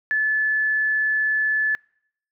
sine tone, 1732 Hz, A6, 28 cents flat, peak -18 dBFS, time 0.11-1.75 s, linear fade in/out 0 ms, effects noise-tail reverb RT60 0.7 s tail -26 dB re dry

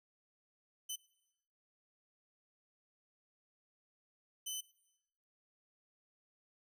15% pulse tone bursts at uneven times, 3031 Hz, F#7, 41 cents sharp, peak -32 dBFS, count 2, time 0.89-0.96 / 4.46-4.61 s, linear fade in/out 10 ms, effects noise-tail reverb RT60 0.9 s tail -21 dB re dry

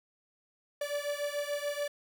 45% pulse beating tone pair, 577 / 583.9 Hz, D5 / D5, -31 / -10 cents, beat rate 6.9 Hz, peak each -35 / -36 dBFS, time 0.81-1.88 s, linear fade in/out 5 ms, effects none

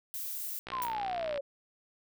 violet noise, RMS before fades -38 dBFS, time 0.14-0.59 s, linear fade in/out 0 ms
click train, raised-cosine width 0.3 ms, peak -24 dBFS, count 44, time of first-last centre 0.67-1.376 s, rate 60.9 Hz
sine exponential sweep, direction down, 1088 to 549 Hz, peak -32 dBFS, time 0.72-1.41 s, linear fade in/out 10 ms
violet noise with exponential decay, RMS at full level -35 dBFS, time 0.82-0.96 s, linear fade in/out 1 ms, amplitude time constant 29 ms
effects none

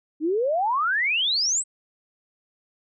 sine exponential sweep, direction up, 292.2 to 8300 Hz, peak -20 dBFS, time 0.2-1.64 s, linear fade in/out 50 ms, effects none

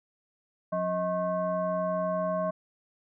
sine tone with frequency modulation, 632 Hz, D#5, 27 cents sharp, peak -26 dBFS, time 0.72-2.51 s, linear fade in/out 10 ms, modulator 452 Hz, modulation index 0.9, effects none

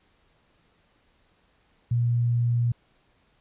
sine tone, 119.2 Hz, A#2, 39 cents sharp, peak -20 dBFS, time 1.91-2.72 s, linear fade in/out 5 ms, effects pink hiss -65 dBFS RMS until 3.4 s + resampled to 8000 Hz

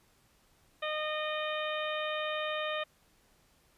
harmonic tone, 613 Hz, D#5, 26 cents flat, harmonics 1 / 2 / 3 / 4 / 5 / 6, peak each -35 / -38 / -40 / -41 / -42 / -43 dBFS, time 0.82-2.84 s, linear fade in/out 10 ms, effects pink hiss -67 dBFS RMS until 3.77 s + resampled to 32000 Hz

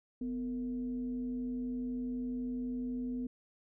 sine tone with frequency modulation, 250 Hz, B3, 21 cents sharp, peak -34 dBFS, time 0.21-3.27 s, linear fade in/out 5 ms, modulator 206 Hz, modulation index 0.35, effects none

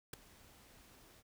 pink noise with ADSR envelope, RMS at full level -39 dBFS, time 0.13-1.23 s, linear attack 6 ms, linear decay 5 ms, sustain -23 dB, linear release 41 ms, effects none

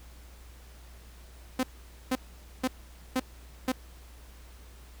sawtooth tone bursts, 257.4 Hz, C4, 28 cents flat, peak -21 dBFS, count 5, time 1.59-3.72 s, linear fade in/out 5 ms, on 42 ms, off 480 ms, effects added 60 Hz sine -48 dBFS peak until 5 s + pink hiss -56 dBFS RMS until 5 s

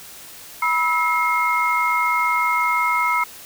sine tone cluster, 974 / 1299 / 2145 Hz, B5 / E6 / C7, -24 / -26 / +42 cents, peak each -21 dBFS, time 0.62-3.24 s, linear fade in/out 5 ms, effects white hiss -40 dBFS RMS until 3.45 s

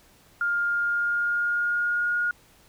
sine tone with pitch glide, 1407 to 1433.2 Hz, F6 to F6, +12 to +44 cents, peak -22 dBFS, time 0.41-2.31 s, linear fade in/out 2 ms, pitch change +32 cents, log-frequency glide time 0.64-2.16 s, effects pink hiss -57 dBFS RMS until 2.68 s

